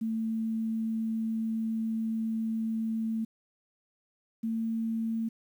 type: tone pair in turn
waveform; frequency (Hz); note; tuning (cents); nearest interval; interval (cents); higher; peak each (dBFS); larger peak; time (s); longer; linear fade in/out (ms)
sine; 223.2 / 225.5; A3 / A3; +25 / +43; unison; 18; second; -28 / -28; neither; 0.01-3.25 / 4.43-5.29; first; 10
effects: 10-bit